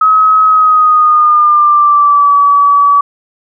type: tone with pitch glide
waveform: sine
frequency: 1276 to 1143.4 Hz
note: D#6 to D6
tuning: +43 to -47 cents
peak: -4 dBFS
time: 0.01-3.01 s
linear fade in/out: 5 ms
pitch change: -190 cents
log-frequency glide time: 0.45-2.35 s
effects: none